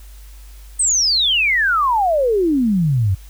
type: exponential sweep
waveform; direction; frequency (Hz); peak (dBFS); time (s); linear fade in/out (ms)
sine; down; 8640 to 89; -13; 0.79-3.15; 10
effects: added 50 Hz sine -36 dBFS peak until 3.29 s + white hiss -49 dBFS RMS until 3.29 s